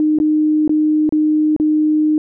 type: tone with dropouts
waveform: sine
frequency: 306.4 Hz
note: D#4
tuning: 27 cents flat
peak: -11 dBFS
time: 0-2.18 s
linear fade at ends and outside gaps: 1 ms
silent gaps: 0.187-0.2 / 0.678-0.694 / 1.092-1.124 / 1.564-1.599 s
effects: none